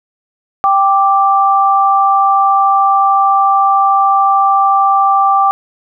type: tone pair together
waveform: sine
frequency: 785.8 / 1174.7 Hz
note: G5 / D6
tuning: +4 / 0 cents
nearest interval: perfect fifth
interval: 696 cents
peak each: -10 dBFS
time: 0.64-5.51 s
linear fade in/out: 0 ms
effects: none